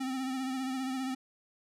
square tone with vibrato, 261.6 Hz, C4, in tune, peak -33 dBFS, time 0-1.15 s, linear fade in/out 10 ms, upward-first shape triangle, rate 15 Hz, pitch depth 49 cents each way, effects low-pass 11000 Hz 12 dB/octave

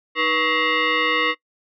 sine tone with frequency modulation, 486.9 Hz, B4, 25 cents flat, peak -17 dBFS, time 0.15-1.35 s, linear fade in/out 50 ms, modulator 798 Hz, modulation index 3.3, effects noise-tail reverb RT60 0.1 s tail -22 dB re dry

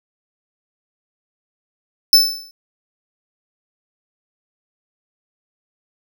45% pulse tone with exponential decay, 5274 Hz, E8, in tune, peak -4 dBFS, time 2.13-2.51 s, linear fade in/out 1 ms, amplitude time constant 81 ms, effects none

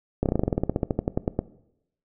slowing click train, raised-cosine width 2 ms, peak -9 dBFS, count 20, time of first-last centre 0.23-1.39 s, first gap 28 ms, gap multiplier 1.08, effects noise-tail reverb RT60 0.8 s tail -18 dB re dry

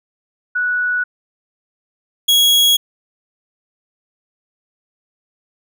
sine / 40% pulse tone pair in turn, 1473 / 3320 Hz, F#6 / G#7, -8 / -1 cents, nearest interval octave + major second, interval 1407 cents, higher second, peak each -15 / -9 dBFS, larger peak second, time 0.55-1.04 / 2.28-2.77 s, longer neither, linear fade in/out 10 ms, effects none

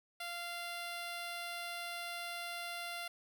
10% pulse tone, 693 Hz, F5, 14 cents flat, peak -32 dBFS, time 0.2-3.08 s, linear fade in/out 5 ms, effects none

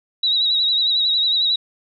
sine tone with vibrato, 3857 Hz, B7, 42 cents flat, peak -15 dBFS, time 0.23-1.56 s, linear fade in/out 5 ms, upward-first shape sine, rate 11 Hz, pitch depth 51 cents each way, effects none

